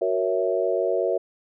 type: chord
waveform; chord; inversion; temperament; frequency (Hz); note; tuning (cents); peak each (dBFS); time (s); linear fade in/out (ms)
sine; F# dominant seventh; none; equal; 370 / 466.2 / 554.4 / 659.3; F#4 / A#4 / C#5 / E5; 0 / 0 / 0 / 0; -26; 0.01-1.18; 10
effects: none